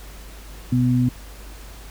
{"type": "tone pair together", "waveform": "sine", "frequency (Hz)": [124.4, 249], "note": ["B2", "B3"], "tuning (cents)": [13, 14], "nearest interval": "octave", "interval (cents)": 1201, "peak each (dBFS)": -18, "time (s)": [0.72, 1.09], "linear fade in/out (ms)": 5, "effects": ["added 50 Hz sine -38 dBFS peak until 1.9 s", "pink hiss -44 dBFS RMS until 1.9 s"]}